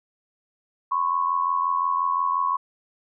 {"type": "tone pair together", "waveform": "sine", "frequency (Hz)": [1011.3, 1097], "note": ["B5", "C#6"], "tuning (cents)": [41, -18], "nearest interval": "minor second", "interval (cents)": 141, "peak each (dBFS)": [-25, -22], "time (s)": [0.91, 2.57], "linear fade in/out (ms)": 10, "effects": []}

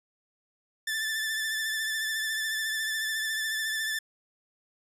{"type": "tone with vibrato", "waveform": "sawtooth", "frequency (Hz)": 1760, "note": "A6", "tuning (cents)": 0, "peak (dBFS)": -25, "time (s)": [0.87, 3.99], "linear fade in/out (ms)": 5, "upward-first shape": "sine", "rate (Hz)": 14, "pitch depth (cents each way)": 30, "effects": ["resampled to 32000 Hz"]}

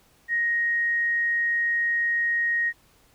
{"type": "tone", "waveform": "sine", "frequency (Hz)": 1874, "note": "A#6", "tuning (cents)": 9, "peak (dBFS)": -21, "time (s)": [0.28, 2.73], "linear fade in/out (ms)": 50, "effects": ["pink hiss -60 dBFS RMS until 3.14 s"]}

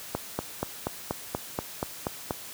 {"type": "click train", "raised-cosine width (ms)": 1, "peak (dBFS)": -13, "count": 10, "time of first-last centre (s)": [0.15, 2.308], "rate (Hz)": 4.17, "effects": ["white hiss -42 dBFS RMS until 2.53 s", "high-pass 60 Hz 12 dB/octave"]}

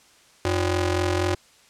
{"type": "ring-modulated tone", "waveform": "sawtooth", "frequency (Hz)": 223.9, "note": "A3", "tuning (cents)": 30, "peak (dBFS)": -14, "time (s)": [0.45, 1.35], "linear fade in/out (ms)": 2, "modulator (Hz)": 134, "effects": ["white hiss -55 dBFS RMS until 1.69 s", "low-pass 8000 Hz 12 dB/octave"]}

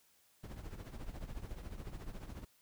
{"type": "noise with tremolo", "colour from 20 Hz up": "brown", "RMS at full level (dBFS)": -42, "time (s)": [0.43, 2.45], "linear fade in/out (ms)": 10, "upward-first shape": "triangle", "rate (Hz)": 14, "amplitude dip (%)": 80, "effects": ["white hiss -70 dBFS RMS until 2.61 s"]}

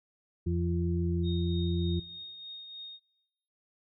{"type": "harmonic tone", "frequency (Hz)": 86.1, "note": "F2", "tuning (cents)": -24, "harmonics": [1, 2, 4], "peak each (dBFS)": [-29, -32, -35], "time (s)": [0.46, 2], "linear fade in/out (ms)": 10}
{"type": "tone with tremolo", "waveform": "sine", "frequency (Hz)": 3712, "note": "A#7", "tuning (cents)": -8, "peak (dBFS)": -39, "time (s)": [1.23, 3], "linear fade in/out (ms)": 50, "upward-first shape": "triangle", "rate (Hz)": 3.3, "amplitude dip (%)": 45}
{"effects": ["noise-tail reverb RT60 0.9 s tail -20 dB re dry"]}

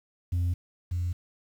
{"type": "tone pair in turn", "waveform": "sine", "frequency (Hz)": [88, 88], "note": ["F2", "F2"], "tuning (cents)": [14, 14], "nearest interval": "unison", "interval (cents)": 0, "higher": "neither", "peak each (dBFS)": [-21, -25], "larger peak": "first", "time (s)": [[0.32, 0.54], [0.91, 1.13]], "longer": "neither", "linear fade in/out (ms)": 10, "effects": ["tanh soft clip ceiling -23 dBFS", "9-bit"]}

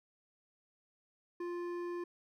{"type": "tone with hard clipping", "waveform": "triangle", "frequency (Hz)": 349.2, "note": "F4", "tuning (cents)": 0, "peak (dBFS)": -39, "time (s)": [1.4, 2.04], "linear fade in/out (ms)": 5, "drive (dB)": 14, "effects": []}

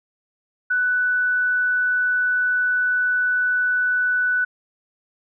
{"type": "tone", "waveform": "sine", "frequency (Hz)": 1489, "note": "F#6", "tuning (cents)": 11, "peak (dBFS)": -17, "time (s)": [0.7, 4.45], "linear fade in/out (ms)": 10, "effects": []}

